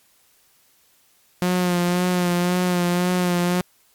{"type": "tone with vibrato", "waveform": "sawtooth", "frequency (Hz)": 178.2, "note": "F3", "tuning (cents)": 35, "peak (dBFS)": -14, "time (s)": [1.42, 3.61], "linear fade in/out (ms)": 0, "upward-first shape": "sine", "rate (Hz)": 1.9, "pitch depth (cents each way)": 29, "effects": ["white hiss -59 dBFS RMS until 3.94 s", "MP3 96 kbps"]}